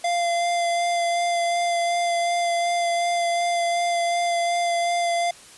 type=tone with vibrato; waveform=square; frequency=691 Hz; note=F5; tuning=19 cents flat; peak=-21 dBFS; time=0.04-5.31 s; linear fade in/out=5 ms; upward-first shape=sine; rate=2.7 Hz; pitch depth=13 cents each way; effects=white hiss -46 dBFS RMS until 5.57 s + resampled to 24000 Hz